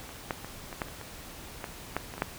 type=clicks; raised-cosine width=0.5 ms; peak=-28 / -14 / -25 / -24 / -15 / -30 / -27 / -20 / -13 / -27 / -24 / -11 dBFS; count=12; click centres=0.092 / 0.308 / 0.446 / 0.728 / 0.818 / 0.885 / 1.013 / 1.642 / 1.966 / 2.139 / 2.18 / 2.221 s; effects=pink hiss -45 dBFS RMS until 2.38 s